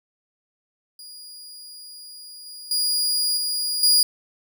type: tone with level steps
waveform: sawtooth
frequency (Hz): 4871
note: D#8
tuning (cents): -38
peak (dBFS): -36 / -34 / -17 / -20 / -11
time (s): 0.99-4.03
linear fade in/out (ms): 2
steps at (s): 2.46 / 2.71 / 3.37 / 3.83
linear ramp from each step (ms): 2
effects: none